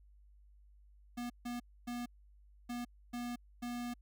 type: tone bursts at uneven times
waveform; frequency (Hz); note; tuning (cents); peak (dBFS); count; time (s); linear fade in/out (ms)
square; 241.6; B3; -38; -39; 6; 1.17-1.3 / 1.45-1.6 / 1.87-2.06 / 2.69-2.85 / 3.13-3.36 / 3.62-3.94; 10
effects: added 50 Hz sine -59 dBFS peak until 4.01 s